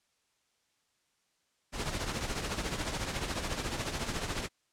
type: noise with tremolo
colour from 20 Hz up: pink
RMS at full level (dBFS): -32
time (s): 1.72-4.49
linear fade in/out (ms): 50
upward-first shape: triangle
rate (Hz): 14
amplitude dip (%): 65
effects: white hiss -75 dBFS RMS until 4.72 s + low-pass 8000 Hz 12 dB/octave